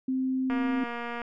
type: tone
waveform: sine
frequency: 260.8 Hz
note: C4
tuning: 5 cents flat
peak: -25 dBFS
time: 0.08-0.84 s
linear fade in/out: 5 ms
type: click train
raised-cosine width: 0.5 ms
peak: -21 dBFS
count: 171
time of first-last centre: 0.5-1.217 s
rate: 237 Hz
effects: none